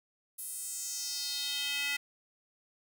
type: tone with high-pass filter sweep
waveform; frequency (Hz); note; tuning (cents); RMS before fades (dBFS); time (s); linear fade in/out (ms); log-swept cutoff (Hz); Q
square; 285.1; C#4; +49; -36; 0.38-1.97; 10; 11000 to 2200; 2.9
effects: none